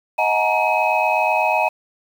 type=tone cluster; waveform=sine; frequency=629 / 729 / 851 / 939 / 2538 Hz; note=D#5 / F#5 / G#5 / A#5 / D#7; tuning=+19 / -26 / +42 / +12 / +34 cents; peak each=-21 dBFS; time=0.18-1.69 s; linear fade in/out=10 ms; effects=tanh soft clip ceiling -7 dBFS + 7-bit